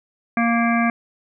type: harmonic tone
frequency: 233.1 Hz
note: A#3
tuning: in tune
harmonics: 1 / 3 / 5 / 7 / 9 / 10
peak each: -18 / -23 / -25 / -26 / -28 / -28 dBFS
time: 0.37-0.9 s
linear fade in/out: 2 ms
effects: none